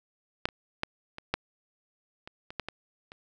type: clicks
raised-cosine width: 0.3 ms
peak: -9 / -25 / -12 / -24 / -10 / -26 / -25 / -15 / -19 / -29 dBFS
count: 10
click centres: 0.455 / 0.488 / 0.834 / 1.184 / 1.34 / 2.275 / 2.505 / 2.597 / 2.686 / 3.119 s
effects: none